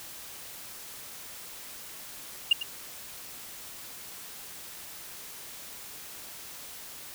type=tone with echo; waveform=sine; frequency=2822 Hz; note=F7; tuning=17 cents sharp; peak=-14 dBFS; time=2.51-2.53 s; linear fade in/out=5 ms; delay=100 ms; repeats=1; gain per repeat=-15 dB; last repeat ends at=2.63 s; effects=tanh soft clip ceiling -14 dBFS + white hiss -44 dBFS RMS until 7.14 s